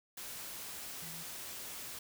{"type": "tone in noise", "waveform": "sine", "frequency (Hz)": 164.81, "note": "E3", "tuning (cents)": 0, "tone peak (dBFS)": -51, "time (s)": [1.02, 1.23], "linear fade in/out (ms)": 5, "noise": "white", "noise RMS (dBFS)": -45, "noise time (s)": [0.17, 1.99], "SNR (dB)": -9, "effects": []}